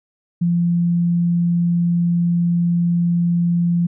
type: tone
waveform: sine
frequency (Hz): 172.3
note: F3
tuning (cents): -23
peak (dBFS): -14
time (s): 0.41-3.87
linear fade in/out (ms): 10
effects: none